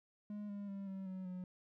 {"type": "tone with pitch steps", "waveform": "triangle", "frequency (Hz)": [207.7, 202.4, 197.18, 192.12, 187.19, 182.39], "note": ["G#3", "G#3", "G3", "G3", "F#3", "F#3"], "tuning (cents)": [0, -44, 10, -35, 20, -25], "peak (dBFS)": -40, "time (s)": [0.3, 1.44], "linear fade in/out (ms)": 2, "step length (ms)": 190, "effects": []}